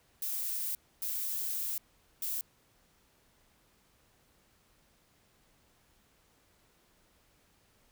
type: noise bursts at uneven times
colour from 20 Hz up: violet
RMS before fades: -35 dBFS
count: 3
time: 0.22-0.75 / 1.02-1.78 / 2.22-2.41 s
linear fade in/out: 2 ms
effects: pink hiss -68 dBFS RMS until 7.91 s